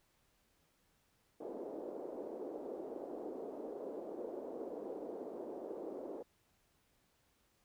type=band-pass noise; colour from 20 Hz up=white; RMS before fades=-45 dBFS; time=1.4-6.23 s; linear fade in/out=10 ms; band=310 to 530 Hz; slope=24 dB/octave; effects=pink hiss -75 dBFS RMS until 7.64 s